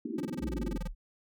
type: band-pass noise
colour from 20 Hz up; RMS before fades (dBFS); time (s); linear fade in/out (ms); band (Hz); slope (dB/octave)
pink; -37; 0.05-0.78; 5; 210 to 380; 96
type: tone bursts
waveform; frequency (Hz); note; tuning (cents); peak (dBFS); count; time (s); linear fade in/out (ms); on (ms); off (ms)
square; 174.61; F3; 0; -36; 15; 0.18-0.876; 5; 24; 24
type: exponential sweep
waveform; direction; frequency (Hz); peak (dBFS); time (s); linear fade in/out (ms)
sine; down; 69.3 to 34.65; -35; 0.39-0.95; 50
effects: none